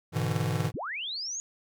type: chord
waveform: square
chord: E dominant seventh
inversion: first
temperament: just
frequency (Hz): 103.01 / 123.61 / 148.33 / 164.81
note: G#2 / B2 / D3 / E3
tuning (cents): -14 / +2 / +18 / 0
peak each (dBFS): -33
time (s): 0.12-0.72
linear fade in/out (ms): 50
type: linear sweep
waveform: sine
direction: up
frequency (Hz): 55 to 6780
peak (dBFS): -32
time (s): 0.74-1.4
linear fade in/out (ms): 0
effects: none